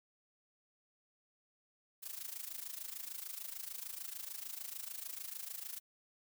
blue noise with amplitude modulation, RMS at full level -42 dBFS, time 2.02-5.8 s, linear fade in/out 20 ms, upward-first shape sine, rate 26.7 Hz, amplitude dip 80%, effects none

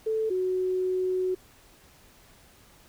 sine tone pair in turn, 440 / 370 Hz, A4 / F#4, 0 / 0 cents, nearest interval minor third, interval 300 cents, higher first, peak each -24 dBFS, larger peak neither, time 0.06-0.3 / 0.3-1.35 s, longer second, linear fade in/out 10 ms, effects pink hiss -56 dBFS RMS until 2.88 s

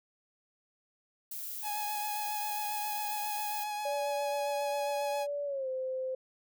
violet noise, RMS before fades -40 dBFS, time 1.31-3.64 s, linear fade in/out 5 ms
45% pulse tone with vibrato, 838 Hz, G#5, 15 cents sharp, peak -34 dBFS, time 1.62-5.27 s, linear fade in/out 50 ms, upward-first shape triangle, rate 7.4 Hz, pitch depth 22 cents each way
sine tone with pitch glide, 576 to 519.1 Hz, D5 to C5, -34 to -14 cents, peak -32 dBFS, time 3.85-6.15 s, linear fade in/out 5 ms, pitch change -180 cents, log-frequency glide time 5.45-5.68 s
effects none

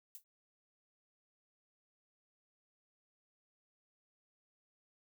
violet noise with exponential decay, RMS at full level -45 dBFS, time 0.15-0.24 s, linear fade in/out 1 ms, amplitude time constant 19 ms, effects none

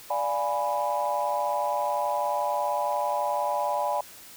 sine chord, D diminished seventh, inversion none, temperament equal, 587.3 / 698.5 / 830.6 / 987.8 Hz, D5 / F5 / Ab5 / Cb6, 0 / 0 / 0 / 0 cents, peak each -29 / -32 / -28 / -29 dBFS, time 0.1-4.01 s, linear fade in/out 5 ms, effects tanh soft clip ceiling -15 dBFS + white hiss -47 dBFS RMS until 4.36 s

